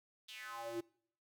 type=tone with high-pass filter sweep; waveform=square; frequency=116.54 Hz; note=A#2; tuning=in tune; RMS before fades=-45 dBFS; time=0.28-0.81 s; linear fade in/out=10 ms; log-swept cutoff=3600 to 300 Hz; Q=4.6; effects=noise-tail reverb RT60 0.6 s tail -23 dB re dry